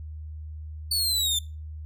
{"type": "linear sweep", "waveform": "sawtooth", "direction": "down", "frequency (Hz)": [4514, 3520], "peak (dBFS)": -20, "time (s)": [0.91, 1.39], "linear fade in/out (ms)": 5, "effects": ["noise-tail reverb RT60 0.3 s tail -21 dB re dry", "added 77 Hz sine -35 dBFS peak until 1.85 s"]}